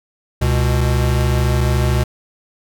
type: tone pair together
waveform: square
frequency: 68.8 / 122.59 Hz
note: C#2 / B2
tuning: -12 / -12 cents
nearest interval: minor seventh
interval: 1000 cents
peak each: -17 dBFS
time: 0.41-2.04 s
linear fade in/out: 10 ms
effects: none